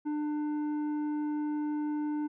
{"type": "tone with tanh clipping", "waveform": "sine", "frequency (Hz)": 299, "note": "D4", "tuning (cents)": 31, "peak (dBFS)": -31, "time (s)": [0.05, 2.28], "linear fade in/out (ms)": 20, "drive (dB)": 8, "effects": []}